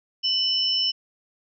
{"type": "tone pair together", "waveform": "sine", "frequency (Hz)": [2983, 5321], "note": ["F#7", "E8"], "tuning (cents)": [13, 15], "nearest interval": "minor seventh", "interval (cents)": 1002, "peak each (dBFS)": -23, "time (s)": [0.23, 0.92], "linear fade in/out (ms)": 20, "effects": []}